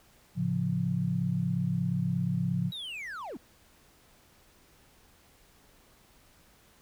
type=chord; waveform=sine; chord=A augmented; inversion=none; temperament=equal with one note detuned; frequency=110 / 138.59 / 175.52 Hz; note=A2 / C#3 / E#3; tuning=0 / 0 / +9 cents; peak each=-34 / -31 / -29 dBFS; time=0.35-2.72 s; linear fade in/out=50 ms
type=linear sweep; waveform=triangle; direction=down; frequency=3907 to 196 Hz; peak=-35 dBFS; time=2.72-3.37 s; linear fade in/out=2 ms
effects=pink hiss -61 dBFS RMS until 6.81 s